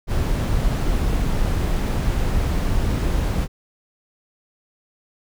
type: noise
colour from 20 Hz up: brown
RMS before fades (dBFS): -20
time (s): 0.07-3.48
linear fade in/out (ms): 50
effects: none